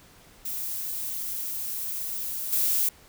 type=noise with level steps; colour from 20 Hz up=violet; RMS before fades=-32 / -24 dBFS; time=0.45-2.89 s; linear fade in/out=5 ms; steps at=2.52 s; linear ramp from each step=10 ms; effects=pink hiss -54 dBFS RMS until 3.08 s